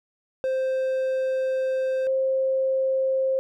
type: tone pair in turn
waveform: triangle / sine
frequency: 523.3 / 529.1 Hz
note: C5 / C5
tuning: 0 / +19 cents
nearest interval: unison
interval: 19 cents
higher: second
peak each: -20 dBFS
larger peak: neither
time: 0.44-2.07 / 2.07-3.39 s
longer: first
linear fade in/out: 0 ms
effects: none